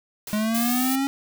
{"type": "noise with exponential decay", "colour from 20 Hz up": "white", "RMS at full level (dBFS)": -34, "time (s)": [0.27, 0.96], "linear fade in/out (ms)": 2, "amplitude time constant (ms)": 150}
{"type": "linear sweep", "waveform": "square", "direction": "up", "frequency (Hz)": [208.8, 277.2], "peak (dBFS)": -22, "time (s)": [0.33, 1.07], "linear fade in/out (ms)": 0}
{"type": "noise", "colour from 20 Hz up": "blue", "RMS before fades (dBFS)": -28, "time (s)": [0.54, 0.96], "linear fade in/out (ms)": 10}
{"effects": []}